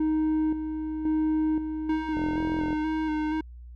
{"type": "tone with tremolo", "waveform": "triangle", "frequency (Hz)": 311.6, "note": "D#4", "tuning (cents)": 3, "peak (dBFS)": -20, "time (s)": [0, 2.09], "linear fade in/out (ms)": 5, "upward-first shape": "square", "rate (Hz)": 0.95, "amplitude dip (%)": 55}
{"type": "tone with vibrato", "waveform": "square", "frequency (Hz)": 310.6, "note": "D#4", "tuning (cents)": -3, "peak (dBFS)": -26, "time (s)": [1.89, 3.41], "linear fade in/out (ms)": 5, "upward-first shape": "square", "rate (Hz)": 2.1, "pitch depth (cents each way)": 20}
{"type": "click train", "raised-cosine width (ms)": 2, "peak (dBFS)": -21, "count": 25, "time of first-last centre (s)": [2.17, 2.729], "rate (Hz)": 42.9}
{"effects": ["added 60 Hz sine -41 dBFS peak until 3.75 s", "low-pass 2000 Hz 12 dB/octave"]}